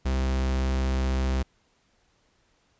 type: tone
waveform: 45% pulse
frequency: 65.41 Hz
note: C2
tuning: in tune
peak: -23 dBFS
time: 0.05-1.43 s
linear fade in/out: 10 ms
effects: pink hiss -67 dBFS RMS until 2.79 s + resampled to 16000 Hz